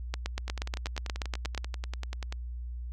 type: two click trains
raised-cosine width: 0.2 ms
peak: -15 / -20 dBFS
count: 13 / 20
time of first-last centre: 0.14-1.577 / 0.48-2.325 s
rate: 8.35 / 10.3 Hz
effects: added 60 Hz sine -35 dBFS peak until 2.92 s